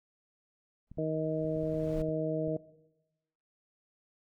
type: noise with exponential growth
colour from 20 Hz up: brown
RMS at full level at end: -39 dBFS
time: 0.87-2.02 s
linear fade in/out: 2 ms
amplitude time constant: 250 ms
type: clicks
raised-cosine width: 5 ms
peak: -35 dBFS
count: 8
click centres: 0.916 / 0.975 / 1.448 / 1.564 / 1.634 / 1.742 / 2.087 / 2.479 s
type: harmonic tone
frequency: 157.3 Hz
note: D#3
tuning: 19 cents sharp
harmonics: 1 / 2 / 3 / 4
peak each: -35 / -35 / -35 / -35 dBFS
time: 0.98-2.57 s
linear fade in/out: 5 ms
effects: noise-tail reverb RT60 1.0 s tail -19 dB re dry